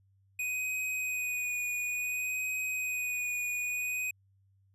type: tone with vibrato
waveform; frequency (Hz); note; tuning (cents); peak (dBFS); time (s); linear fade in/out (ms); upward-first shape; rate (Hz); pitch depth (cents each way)
square; 2489; D#7; 0; -32; 0.39-4.11; 5; sine; 0.57; 20
effects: added 97 Hz sine -64 dBFS peak until 4.74 s + resampled to 32000 Hz